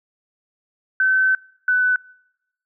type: tone pair in turn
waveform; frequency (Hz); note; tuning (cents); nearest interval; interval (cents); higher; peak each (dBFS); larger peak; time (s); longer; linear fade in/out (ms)
sine; 1530 / 1498.5; G6 / F#6; -42 / +22; unison; 36; first; -14; neither; 1-1.35 / 1.68-1.96; first; 2
effects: noise-tail reverb RT60 0.9 s tail -26 dB re dry